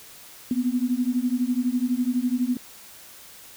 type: beating tone pair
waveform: sine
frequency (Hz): 242.3 / 254.3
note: B3 / C4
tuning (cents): -33 / -49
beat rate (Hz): 12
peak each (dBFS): -24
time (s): 0.51-2.57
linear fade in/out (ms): 2
effects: white hiss -46 dBFS RMS until 3.56 s